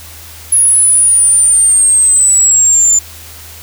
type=exponential sweep; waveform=sine; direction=down; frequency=10548 to 7100 Hz; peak=-5 dBFS; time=0.52-2.99 s; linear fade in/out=5 ms; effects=added 81 Hz sine -35 dBFS peak until 3.62 s + white hiss -33 dBFS RMS until 3.62 s